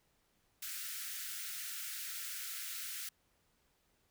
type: high-pass noise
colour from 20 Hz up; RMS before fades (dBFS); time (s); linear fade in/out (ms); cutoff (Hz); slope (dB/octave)
white; -43; 0.62-3.09; 5; 1300; 96
effects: pink hiss -75 dBFS RMS until 4.1 s